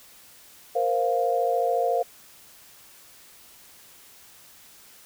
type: chord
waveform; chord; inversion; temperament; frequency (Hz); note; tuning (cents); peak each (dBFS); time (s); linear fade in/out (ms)
sine; Bb suspended second; none; equal with one note detuned; 469.4 / 523.3 / 698.5; Bb4 / C5 / F5; +12 / 0 / 0; -26 / -26 / -24; 0.75-2.03; 10
effects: white hiss -51 dBFS RMS until 5.05 s